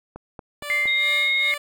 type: click train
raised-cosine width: 1 ms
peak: -22 dBFS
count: 4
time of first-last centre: 0.16-0.856 s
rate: 4.31 Hz
type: tone with tremolo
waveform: 10% pulse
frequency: 584 Hz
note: D5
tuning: 10 cents flat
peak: -21 dBFS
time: 0.62-1.58 s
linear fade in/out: 5 ms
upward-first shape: sine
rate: 2.4 Hz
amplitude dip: 80%
type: tone with pitch glide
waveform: sine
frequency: 2093 to 2151 Hz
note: C7 to C7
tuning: 0 to +47 cents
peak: -19 dBFS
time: 0.7-1.54 s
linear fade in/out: 0 ms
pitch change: +47 cents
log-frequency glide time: 0.83-1.29 s
type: tone with vibrato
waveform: sine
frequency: 3729 Hz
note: A#7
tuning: in tune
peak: -24 dBFS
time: 0.87-1.52 s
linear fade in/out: 10 ms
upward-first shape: sine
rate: 20 Hz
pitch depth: 10 cents each way
effects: none